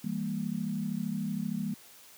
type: chord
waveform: sine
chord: E diminished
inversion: none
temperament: equal with one note detuned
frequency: 164.81 / 200 / 233.1 Hz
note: E3 / G3 / Bb3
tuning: 0 / +35 / 0 cents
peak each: -36 / -33 / -35 dBFS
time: 0.04-1.74 s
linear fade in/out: 5 ms
effects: white hiss -54 dBFS RMS until 2.17 s + high-pass 100 Hz 12 dB/octave